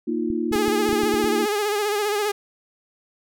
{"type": "chord", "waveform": "sine", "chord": "Bb suspended fourth", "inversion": "none", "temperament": "equal", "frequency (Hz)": [233.1, 311.1, 349.2], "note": ["Bb3", "Eb4", "F4"], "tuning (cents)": [0, 0, 0], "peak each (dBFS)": -26, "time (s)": [0.07, 1.46], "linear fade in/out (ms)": 10}
{"type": "clicks", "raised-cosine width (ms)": 5, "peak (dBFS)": -23, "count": 9, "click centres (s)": [0.303, 0.515, 0.556, 0.681, 0.892, 0.929, 1.035, 1.141, 1.242]}
{"type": "tone with vibrato", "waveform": "sawtooth", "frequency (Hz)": 415.3, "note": "G#4", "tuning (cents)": 0, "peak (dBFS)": -17, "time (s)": [0.52, 2.32], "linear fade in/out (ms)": 10, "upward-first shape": "sine", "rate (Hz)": 15, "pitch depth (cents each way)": 55}
{"effects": []}